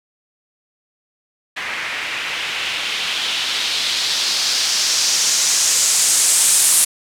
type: noise with low-pass filter sweep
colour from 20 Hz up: blue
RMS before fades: -18 dBFS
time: 1.56-6.85 s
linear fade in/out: 10 ms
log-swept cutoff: 2000 to 9500 Hz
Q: 2.1
effects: none